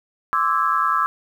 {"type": "tone cluster", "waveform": "sine", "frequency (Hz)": [1047, 1157, 1316, 1648], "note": ["C6", "D6", "E6", "G#6"], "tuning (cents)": [1, -26, -3, -14], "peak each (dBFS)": [-24, -21, -20, -27], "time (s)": [0.33, 1.06], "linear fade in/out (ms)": 0, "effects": ["8-bit"]}